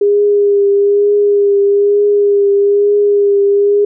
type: tone with vibrato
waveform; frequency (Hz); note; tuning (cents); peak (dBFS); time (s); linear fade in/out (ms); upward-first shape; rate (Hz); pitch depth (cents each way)
sine; 405.9; G#4; -40; -7; 0.01-3.85; 5; triangle; 1.1; 26
effects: none